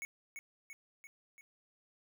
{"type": "tone with echo", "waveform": "square", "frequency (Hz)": 2218, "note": "C#7", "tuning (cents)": 0, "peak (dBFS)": -40, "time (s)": [0.02, 0.05], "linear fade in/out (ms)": 0, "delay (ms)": 340, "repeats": 4, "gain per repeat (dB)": -4, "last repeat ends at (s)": 1.41, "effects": []}